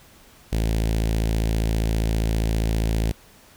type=tone with notch filter; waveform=sawtooth; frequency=55 Hz; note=A1; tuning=in tune; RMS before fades=-22 dBFS; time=0.52-3.12 s; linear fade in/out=10 ms; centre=1200 Hz; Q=0.89; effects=pink hiss -51 dBFS RMS until 3.56 s